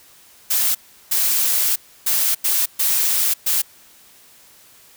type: noise bursts at uneven times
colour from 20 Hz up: blue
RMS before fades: -18 dBFS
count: 6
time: 0.5-0.75 / 1.11-1.76 / 2.06-2.35 / 2.44-2.66 / 2.79-3.34 / 3.46-3.62 s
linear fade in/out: 10 ms
effects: white hiss -49 dBFS RMS until 4.96 s